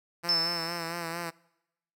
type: tone with vibrato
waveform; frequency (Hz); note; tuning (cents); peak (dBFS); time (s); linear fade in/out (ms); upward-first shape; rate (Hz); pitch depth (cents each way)
5% pulse; 168.6; E3; +39; -22; 0.23-1.31; 20; sine; 4.4; 46
type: tone with exponential decay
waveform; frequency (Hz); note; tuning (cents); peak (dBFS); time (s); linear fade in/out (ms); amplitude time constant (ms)
sine; 5274; E8; 0; -21; 0.29-1.31; 0; 220
effects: noise-tail reverb RT60 0.9 s tail -24 dB re dry